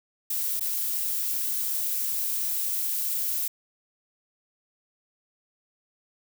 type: noise with dropouts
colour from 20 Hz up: violet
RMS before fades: -28 dBFS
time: 0.3-3.48 s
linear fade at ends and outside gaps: 5 ms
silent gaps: 0.597-0.607 s
effects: none